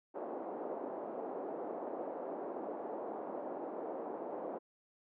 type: band-pass noise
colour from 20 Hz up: white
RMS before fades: -42 dBFS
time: 0.14-4.59 s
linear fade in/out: 20 ms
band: 280 to 740 Hz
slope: 24 dB/octave
effects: none